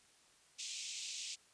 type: band-pass noise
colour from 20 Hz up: white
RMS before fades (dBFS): -45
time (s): 0.58-1.36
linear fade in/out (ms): 20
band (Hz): 2400 to 7800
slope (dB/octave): 48
effects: white hiss -67 dBFS RMS until 1.53 s + resampled to 22050 Hz